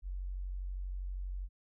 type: tone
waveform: sine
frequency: 46.24 Hz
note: F#1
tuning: in tune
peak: -36 dBFS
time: 0.02-1.49 s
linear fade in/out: 50 ms
effects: none